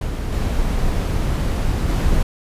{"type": "noise with level steps", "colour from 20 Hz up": "brown", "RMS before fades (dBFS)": [-23, -19, -17], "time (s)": [0.01, 2.23], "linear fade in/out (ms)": 5, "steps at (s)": [0.32, 1.88], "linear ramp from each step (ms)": 10, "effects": ["resampled to 32000 Hz"]}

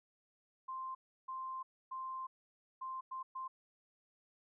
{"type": "tone bursts at uneven times", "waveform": "sine", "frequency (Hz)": 1046.5, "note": "C6", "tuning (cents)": 0, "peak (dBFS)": -40, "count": 6, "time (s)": [[0.68, 0.95], [1.28, 1.63], [1.91, 2.27], [2.81, 3.01], [3.11, 3.23], [3.35, 3.48]], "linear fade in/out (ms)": 10, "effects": []}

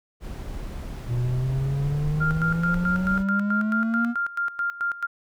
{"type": "noise", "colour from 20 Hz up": "brown", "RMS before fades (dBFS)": -33, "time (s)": [0.2, 3.25], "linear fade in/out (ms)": 50}
{"type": "exponential sweep", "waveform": "triangle", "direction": "up", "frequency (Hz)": [118.5, 239.8], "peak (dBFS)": -20, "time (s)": [1.07, 4.15], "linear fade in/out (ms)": 50}
{"type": "tone with tremolo", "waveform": "sine", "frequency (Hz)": 1396.9, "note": "F6", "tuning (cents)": 0, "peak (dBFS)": -22, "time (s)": [2.2, 5.07], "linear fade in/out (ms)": 20, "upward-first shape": "square", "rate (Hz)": 4.6, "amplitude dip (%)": 80}
{"effects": []}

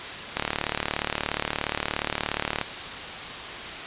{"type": "click train", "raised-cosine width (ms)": 0.3, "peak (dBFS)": -8, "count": 84, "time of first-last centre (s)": [0.37, 2.613], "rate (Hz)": 37, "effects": ["white hiss -34 dBFS RMS until 3.86 s", "resampled to 8000 Hz"]}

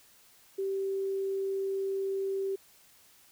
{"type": "tone", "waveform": "sine", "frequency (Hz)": 388.8, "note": "G4", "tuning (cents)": -14, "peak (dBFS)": -29, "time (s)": [0.58, 2.56], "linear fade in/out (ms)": 10, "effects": ["white hiss -60 dBFS RMS until 3.31 s"]}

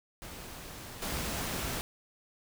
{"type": "noise with level steps", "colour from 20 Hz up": "pink", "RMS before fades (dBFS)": [-45, -35], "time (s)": [0.22, 1.81], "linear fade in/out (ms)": 0, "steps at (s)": 1.02, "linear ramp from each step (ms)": 2, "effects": []}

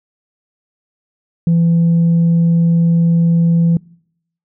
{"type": "tone", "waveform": "sine", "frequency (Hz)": 168, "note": "E3", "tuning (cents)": 33, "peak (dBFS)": -7, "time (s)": [1.47, 3.77], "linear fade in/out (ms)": 2, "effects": ["noise-tail reverb RT60 0.7 s tail -26 dB re dry", "tanh soft clip ceiling -7 dBFS"]}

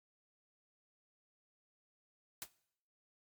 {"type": "noise with exponential decay", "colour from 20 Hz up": "white", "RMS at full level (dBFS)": -39, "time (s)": [2.42, 2.5], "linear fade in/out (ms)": 0, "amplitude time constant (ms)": 16, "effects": ["noise-tail reverb RT60 0.7 s tail -20 dB re dry", "MP3 96 kbps"]}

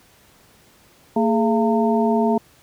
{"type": "harmonic tone with a mistuned harmonic", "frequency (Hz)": 227.3, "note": "A#3", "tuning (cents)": -43, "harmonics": [1, 2, 3, 4], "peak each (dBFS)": [-18, -21, -23, -24], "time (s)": [1.16, 2.38], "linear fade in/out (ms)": 5, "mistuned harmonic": 2, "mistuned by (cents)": -140, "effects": ["pink hiss -53 dBFS RMS until 2.62 s", "high-pass 60 Hz 12 dB/octave"]}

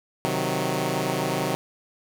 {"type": "chord", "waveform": "10% pulse", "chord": "C diminished", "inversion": "none", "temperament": "equal", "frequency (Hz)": [130.81, 155.56, 185], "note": ["C3", "Eb3", "Gb3"], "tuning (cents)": [0, 0, 0], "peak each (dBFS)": -20, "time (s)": [0.25, 1.55], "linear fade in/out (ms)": 0, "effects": ["8-bit"]}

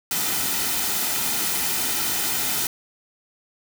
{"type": "noise with comb filter", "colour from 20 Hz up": "white", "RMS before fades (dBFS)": -24, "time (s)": [0.11, 2.67], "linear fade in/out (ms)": 2, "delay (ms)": 1.8, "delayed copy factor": -0.5, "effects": []}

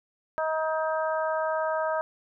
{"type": "harmonic tone", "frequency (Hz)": 316.1, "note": "D#4", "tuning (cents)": 27, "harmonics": [2, 3, 4, 5], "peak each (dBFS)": [-27, -31, -33, -35], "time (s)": [0.38, 2.01], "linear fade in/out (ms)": 0, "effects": []}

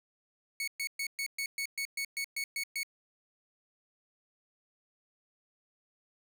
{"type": "tone bursts", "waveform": "sawtooth", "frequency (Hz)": 2217, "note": "C#7", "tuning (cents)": 0, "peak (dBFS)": -29, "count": 12, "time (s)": [0.6, 2.832], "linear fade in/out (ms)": 2, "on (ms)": 76, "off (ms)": 120, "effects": []}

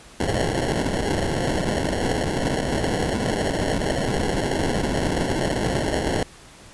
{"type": "noise with sample-and-hold", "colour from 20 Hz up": "white", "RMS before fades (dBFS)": -23, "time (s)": [0.2, 6.23], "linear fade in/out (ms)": 2, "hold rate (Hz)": 1225, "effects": ["pink hiss -46 dBFS RMS until 6.73 s", "resampled to 24000 Hz"]}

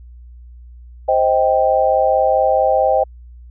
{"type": "chord", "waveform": "sine", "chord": "C minor", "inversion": "none", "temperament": "just", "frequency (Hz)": [523.3, 627.9, 784.9], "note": ["C5", "Eb5", "G5"], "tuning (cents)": [0, 16, 2], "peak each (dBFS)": -16, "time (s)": [1.08, 3.04], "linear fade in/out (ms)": 10, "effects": ["added 60 Hz sine -36 dBFS peak until 3.5 s"]}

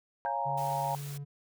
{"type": "chord", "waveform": "sine", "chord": "Bb minor seventh", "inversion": "first", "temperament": "equal", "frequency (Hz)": [554.4, 698.5, 830.6, 932.3], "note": ["Db5", "F5", "Ab5", "Bb5"], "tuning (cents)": [0, 0, 0, 0], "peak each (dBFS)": [-39, -36, -34, -33], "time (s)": [0.25, 0.95], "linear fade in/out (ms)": 0}
{"type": "tone with exponential decay", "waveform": "sine", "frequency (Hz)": 1579, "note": "G6", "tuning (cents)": 12, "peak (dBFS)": -36, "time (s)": [0.26, 0.38], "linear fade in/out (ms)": 0, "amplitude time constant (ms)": 25}
{"type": "tone", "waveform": "triangle", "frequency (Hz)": 142.6, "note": "C#3", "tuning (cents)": 49, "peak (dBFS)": -35, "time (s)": [0.45, 1.25], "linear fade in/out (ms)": 20}
{"type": "noise", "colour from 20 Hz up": "white", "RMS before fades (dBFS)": -47, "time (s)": [0.57, 1.18], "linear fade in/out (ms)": 10}
{"effects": []}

